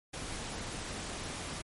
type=noise; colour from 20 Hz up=pink; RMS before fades=-40 dBFS; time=0.13-1.62 s; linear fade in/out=10 ms; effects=MP3 48 kbps